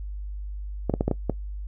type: clicks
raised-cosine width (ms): 2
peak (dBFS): -9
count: 6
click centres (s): 0.897 / 0.939 / 1.009 / 1.08 / 1.113 / 1.297
effects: noise-tail reverb RT60 0.1 s tail -20 dB re dry + added 50 Hz sine -31 dBFS peak until 1.67 s